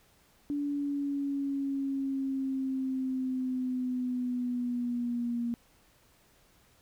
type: exponential sweep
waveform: sine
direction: down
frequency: 289.2 to 235.8 Hz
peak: -29 dBFS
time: 0.5-5.54 s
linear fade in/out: 0 ms
effects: pink hiss -64 dBFS RMS until 6.81 s